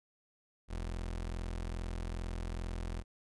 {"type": "tone", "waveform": "30% pulse", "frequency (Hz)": 42.4, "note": "E1", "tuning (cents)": 50, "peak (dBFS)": -34, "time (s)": [0.68, 3.04], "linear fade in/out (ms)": 50, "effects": ["resampled to 24000 Hz"]}